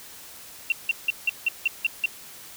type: tone bursts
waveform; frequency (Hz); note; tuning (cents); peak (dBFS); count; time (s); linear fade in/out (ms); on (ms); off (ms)
sine; 2727; F7; -42; -18; 8; 0.7-2.058; 2; 21; 170
effects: white hiss -44 dBFS RMS until 2.56 s